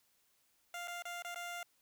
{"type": "tone with dropouts", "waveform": "15% pulse", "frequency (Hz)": 698.5, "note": "F5", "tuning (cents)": 0, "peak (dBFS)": -35, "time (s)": [0.74, 1.63], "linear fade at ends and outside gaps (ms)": 2, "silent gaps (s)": [[0.875, 0.88], [1.023, 1.053], [1.223, 1.247], [1.346, 1.358]], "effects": ["white hiss -74 dBFS RMS until 1.81 s"]}